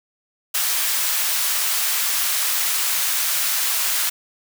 white high-pass noise, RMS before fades -21 dBFS, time 0.54-4.1 s, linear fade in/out 10 ms, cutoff 1000 Hz, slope 12 dB/octave, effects none

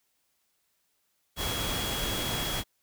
sine tone in noise, 3322 Hz, G#7, in tune, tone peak -35 dBFS, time 1.36-2.64 s, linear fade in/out 50 ms, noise pink, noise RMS -32 dBFS, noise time 1.36-2.64 s, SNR -6 dB, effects white hiss -74 dBFS RMS until 2.82 s

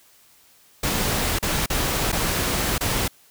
pink noise with dropouts, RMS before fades -23 dBFS, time 0.83-3.08 s, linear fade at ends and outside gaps 5 ms, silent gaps 1.388-1.426 / 1.661-1.7 / 2.119-2.126 / 2.781-2.808 s, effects white hiss -55 dBFS RMS until 3.3 s

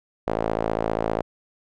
sawtooth tone with band-pass filter, 55 Hz, A1, in tune, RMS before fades -25 dBFS, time 0.27-1.22 s, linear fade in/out 5 ms, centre 600 Hz, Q 1.6, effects none

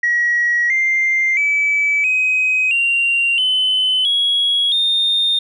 sine tone with pitch steps, 1911 / 2096 / 2299 / 2522 / 2766 / 3034 / 3327 / 3649 Hz, A#6 / C7 / D7 / D#7 / F7 / F#7 / G#7 / A#7, +43 / +2 / -37 / +23 / -17 / +43 / +2 / -38 cents, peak -12 dBFS, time 0.03-5.39 s, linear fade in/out 5 ms, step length 670 ms, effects tanh soft clip ceiling -9 dBFS

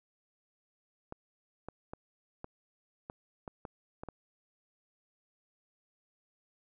clicks, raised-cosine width 1 ms, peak -27 dBFS, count 9, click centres 1.124 / 1.686 / 1.935 / 2.444 / 3.099 / 3.478 / 3.652 / 4.035 / 4.087 s, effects none

